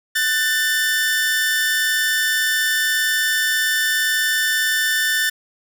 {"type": "tone pair together", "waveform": "sawtooth", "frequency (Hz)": [1496, 1779.1], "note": ["F#6", "A6"], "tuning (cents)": [19, 19], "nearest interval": "minor third", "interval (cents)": 300, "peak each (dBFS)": [-21, -14], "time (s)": [0.15, 5.3], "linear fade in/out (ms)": 10, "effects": []}